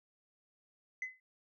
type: tone with exponential decay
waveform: sine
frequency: 2031 Hz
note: B6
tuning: 48 cents sharp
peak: -31 dBFS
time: 1.02-1.2 s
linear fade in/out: 2 ms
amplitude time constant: 37 ms
effects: tanh soft clip ceiling -33 dBFS